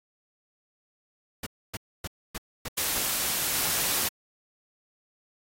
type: noise bursts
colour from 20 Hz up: pink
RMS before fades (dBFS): -34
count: 6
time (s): 1.43-2.99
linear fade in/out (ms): 5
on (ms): 35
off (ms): 270
type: noise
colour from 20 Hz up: white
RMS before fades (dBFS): -27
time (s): 2.77-4.09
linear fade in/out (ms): 10
effects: AAC 48 kbps